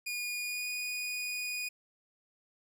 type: tone with pitch glide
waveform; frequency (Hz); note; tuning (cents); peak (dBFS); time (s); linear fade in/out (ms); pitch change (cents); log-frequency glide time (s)
sawtooth; 2443 to 2467; D#7 to D#7; -32 to -15; -31; 0.06-1.69; 10; +17; 0.42-0.69
effects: none